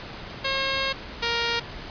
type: tone pair in turn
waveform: 5% pulse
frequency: 540 / 468.3 Hz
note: C#5 / A#4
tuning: -45 / +8 cents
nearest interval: major second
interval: 247 cents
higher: first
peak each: -11 dBFS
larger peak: neither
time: 0.44-0.93 / 1.22-1.6 s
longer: first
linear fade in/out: 10 ms
effects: pink hiss -38 dBFS RMS until 1.9 s + resampled to 11025 Hz